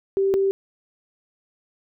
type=tone pair in turn; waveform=sine; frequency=390 / 390 Hz; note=G4 / G4; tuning=-9 / -9 cents; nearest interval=unison; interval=0 cents; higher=neither; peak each=-17 dBFS; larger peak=neither; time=0.17-0.34 / 0.34-0.51 s; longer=neither; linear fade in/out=0 ms; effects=none